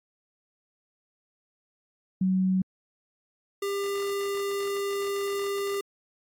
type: tone pair in turn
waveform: sine / square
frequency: 187.3 / 399.3 Hz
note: F#3 / G4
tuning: +21 / +32 cents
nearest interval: octave + minor second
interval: 1311 cents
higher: second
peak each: -21 / -28 dBFS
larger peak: first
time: 2.21-2.62 / 3.62-5.81 s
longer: second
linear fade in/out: 5 ms
effects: AAC 64 kbps